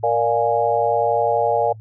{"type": "chord", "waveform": "sine", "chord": "Bb dominant seventh", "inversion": "none", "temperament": "equal", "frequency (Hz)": [466.2, 587.3, 698.5, 830.6], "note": ["Bb4", "D5", "F5", "Ab5"], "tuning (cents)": [0, 0, 0, 0], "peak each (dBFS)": -21, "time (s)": [0.03, 1.73], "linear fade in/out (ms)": 10, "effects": ["noise-tail reverb RT60 0.1 s tail -26 dB re dry", "added 109 Hz sine -36 dBFS peak until 1.8 s"]}